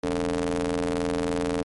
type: ring-modulated tone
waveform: sawtooth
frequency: 83.6 Hz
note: E2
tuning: 25 cents sharp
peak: -17 dBFS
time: 0.03-1.63 s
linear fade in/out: 10 ms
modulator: 365 Hz
effects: MP3 48 kbps